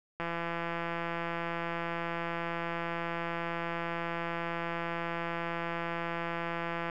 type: click train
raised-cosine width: 0.5 ms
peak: -20 dBFS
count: 1133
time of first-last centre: 0.2-6.898 s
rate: 169 Hz
effects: none